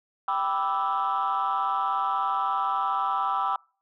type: chord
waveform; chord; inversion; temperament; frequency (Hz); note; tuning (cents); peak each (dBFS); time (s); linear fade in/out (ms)
sine; E minor seventh; first; equal; 784 / 987.8 / 1174.7 / 1318.5; G5 / B5 / D6 / E6; 0 / 0 / 0 / 0; -28; 0.28-3.56; 2
effects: noise-tail reverb RT60 0.4 s tail -26 dB re dry + tanh soft clip ceiling -18 dBFS